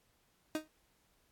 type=tone with exponential decay; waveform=30% pulse; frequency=311.1 Hz; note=D#4; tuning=in tune; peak=-28 dBFS; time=0.55-0.68 s; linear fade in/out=1 ms; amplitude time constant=27 ms; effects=pink hiss -73 dBFS RMS until 1.31 s + AAC 64 kbps